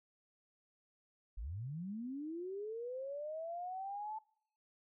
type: linear sweep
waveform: sine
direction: up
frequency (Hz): 42.32 to 880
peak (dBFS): -40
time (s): 1.37-4.19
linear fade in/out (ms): 10
effects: noise-tail reverb RT60 0.8 s tail -26 dB re dry